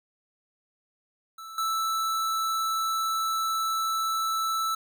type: tone with level steps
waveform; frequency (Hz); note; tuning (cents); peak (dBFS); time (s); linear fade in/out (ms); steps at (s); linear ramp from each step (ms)
square; 1318.5; E6; 0; -40 / -26; 1.38-4.75; 5; 1.58; 2
effects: none